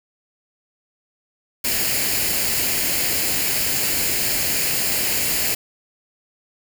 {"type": "noise with comb filter", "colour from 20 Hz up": "white", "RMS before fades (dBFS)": -21, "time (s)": [1.64, 5.55], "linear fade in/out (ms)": 10, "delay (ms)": 0.42, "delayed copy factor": 0.55, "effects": []}